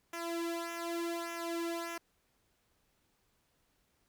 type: tone with flanger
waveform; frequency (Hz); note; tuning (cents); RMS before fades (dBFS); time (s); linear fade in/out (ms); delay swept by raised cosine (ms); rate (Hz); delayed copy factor
sawtooth; 338.1; E4; +44; -38; 0.13-1.98; 5; 0.23 to 2.73; 0.84; -0.8
effects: pink hiss -75 dBFS RMS until 4.08 s